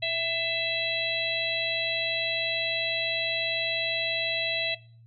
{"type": "harmonic tone with a mistuned harmonic", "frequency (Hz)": 659.3, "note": "E5", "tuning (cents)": 0, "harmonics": [1, 3, 4, 5, 6], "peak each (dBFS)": [-32, -35, -31, -35, -31], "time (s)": [0.02, 4.75], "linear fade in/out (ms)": 10, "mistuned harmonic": 3, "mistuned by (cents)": 29, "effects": ["noise-tail reverb RT60 0.4 s tail -19 dB re dry", "added 115 Hz sine -50 dBFS peak until 5.06 s"]}